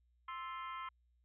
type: harmonic tone with a mistuned harmonic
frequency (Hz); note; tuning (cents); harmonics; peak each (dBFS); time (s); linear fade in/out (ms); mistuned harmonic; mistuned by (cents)
349.2; F4; 0; 3 / 4 / 5 / 6 / 7 / 8 / 9; -44 / -47 / -58 / -52 / -61 / -64 / -58; 0.28-0.89; 5; 4; -100
effects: added 60 Hz sine -70 dBFS peak until 1.24 s